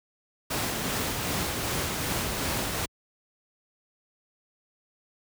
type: noise with tremolo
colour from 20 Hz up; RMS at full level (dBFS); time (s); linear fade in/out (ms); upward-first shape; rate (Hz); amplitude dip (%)
pink; -28; 0.5-2.86; 10; sine; 2.6; 25
effects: high-pass 60 Hz 12 dB/octave